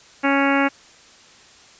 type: harmonic tone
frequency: 277.2 Hz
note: C#4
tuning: in tune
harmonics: 1 / 2 / 3 / 4 / 5 / 6 / 7 / 8 / 9 / 10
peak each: -19 / -24 / -24 / -27 / -25 / -26 / -29 / -26 / -33 / -31 dBFS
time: 0.23-0.69 s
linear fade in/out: 20 ms
effects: white hiss -48 dBFS RMS until 1.79 s + resampled to 16000 Hz